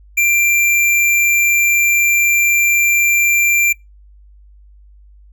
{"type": "tone", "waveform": "square", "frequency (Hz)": 2368, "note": "D7", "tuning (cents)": 14, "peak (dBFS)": -11, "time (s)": [0.17, 3.73], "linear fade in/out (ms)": 10, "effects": ["noise-tail reverb RT60 0.2 s tail -26 dB re dry", "added 50 Hz sine -41 dBFS peak until 5.32 s"]}